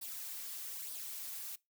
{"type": "noise with flanger", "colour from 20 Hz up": "blue", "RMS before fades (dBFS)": -44, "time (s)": [0.01, 1.56], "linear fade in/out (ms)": 10, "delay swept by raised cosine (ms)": [0.21, 3.61], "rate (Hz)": 1.1, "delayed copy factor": 0.5, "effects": ["noise-tail reverb RT60 0.2 s tail -22 dB re dry"]}